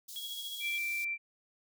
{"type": "high-pass noise", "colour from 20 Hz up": "white", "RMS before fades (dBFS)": -46, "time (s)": [0.08, 1.05], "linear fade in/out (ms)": 10, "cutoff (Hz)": 3500, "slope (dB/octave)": 48}
{"type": "tone with tremolo", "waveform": "sine", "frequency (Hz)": 3325, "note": "G#7", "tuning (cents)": 1, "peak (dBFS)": -37, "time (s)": [0.16, 0.78], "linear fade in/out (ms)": 0, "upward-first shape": "sine", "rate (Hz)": 14, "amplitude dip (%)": 50}
{"type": "tone", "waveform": "sine", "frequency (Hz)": 2349, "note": "D7", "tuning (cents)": 0, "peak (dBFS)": -32, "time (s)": [0.6, 1.18], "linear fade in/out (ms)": 50}
{"effects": []}